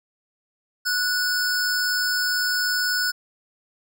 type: tone pair together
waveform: square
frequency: 1473 / 5216 Hz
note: F#6 / E8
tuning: -8 / -19 cents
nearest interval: octave + minor seventh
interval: 2189 cents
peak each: -23 / -26 dBFS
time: 0.85-3.12 s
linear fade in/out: 20 ms
effects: none